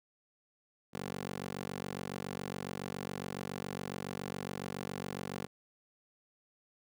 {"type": "tone with high-pass filter", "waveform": "15% pulse", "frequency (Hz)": 47.19, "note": "F#1", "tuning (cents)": 35, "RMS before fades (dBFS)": -41, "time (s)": [0.93, 5.47], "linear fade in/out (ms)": 20, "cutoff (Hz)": 230, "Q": 1.1, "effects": []}